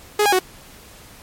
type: tone with pitch steps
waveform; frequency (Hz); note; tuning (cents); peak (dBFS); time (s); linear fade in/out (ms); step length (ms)
sawtooth; 418.1 / 817 / 370.5; G#4 / G#5 / F#4; +12 / -29 / +2; -10; 0.19-0.391; 5; 67
effects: pink hiss -44 dBFS RMS until 1.22 s + MP3 64 kbps